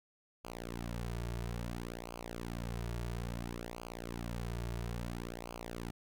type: tone with flanger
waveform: sawtooth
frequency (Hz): 58.5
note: A#1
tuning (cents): +7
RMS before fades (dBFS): -41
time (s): 0.44-5.91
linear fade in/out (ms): 10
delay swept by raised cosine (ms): 0.53 to 3.93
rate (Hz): 0.59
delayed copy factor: -0.9
effects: none